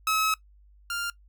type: tone pair in turn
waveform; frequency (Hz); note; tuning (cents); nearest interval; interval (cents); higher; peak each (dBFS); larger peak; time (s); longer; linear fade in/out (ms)
sawtooth; 1286 / 1397.6; E6 / F6; -43 / +1; minor second; 144; second; -19 / -25; first; 0.07-0.34 / 0.9-1.1; first; 2
effects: noise-tail reverb RT60 0.1 s tail -20 dB re dry + added 50 Hz sine -53 dBFS peak until 1.28 s